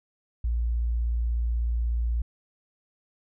sine tone, 58.2 Hz, A#1, 2 cents flat, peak -23 dBFS, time 0.44-2.22 s, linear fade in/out 5 ms, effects none

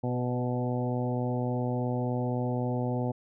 harmonic tone with a mistuned harmonic, 123.47 Hz, B2, in tune, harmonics 1 / 2 / 3 / 4 / 5 / 6 / 7, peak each -30 / -32 / -38 / -36 / -39 / -40 / -41 dBFS, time 0.03-3.12 s, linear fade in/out 10 ms, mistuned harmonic 4, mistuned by +15 cents, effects none

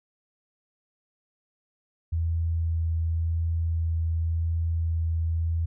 sine tone with vibrato, 82.41 Hz, E2, in tune, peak -23 dBFS, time 2.12-5.66 s, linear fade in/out 10 ms, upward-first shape sine, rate 0.91 Hz, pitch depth 9 cents each way, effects none

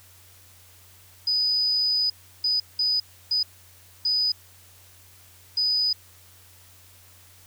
sine tone bursts at uneven times, 4978 Hz, D#8, in tune, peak -20 dBFS, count 6, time 1.27-2.1 / 2.44-2.6 / 2.79-3 / 3.31-3.43 / 4.05-4.32 / 5.57-5.93 s, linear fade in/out 5 ms, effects added 91 Hz sine -55 dBFS peak until 7.46 s + white hiss -53 dBFS RMS until 7.46 s

